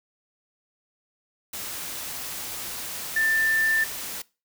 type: tone in noise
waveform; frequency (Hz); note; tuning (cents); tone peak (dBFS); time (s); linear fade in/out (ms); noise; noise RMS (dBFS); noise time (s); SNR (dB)
sine; 1779; A6; +19; -20; 3.16-3.84; 5; white; -34; 1.53-4.22; +11
effects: noise-tail reverb RT60 0.3 s tail -22 dB re dry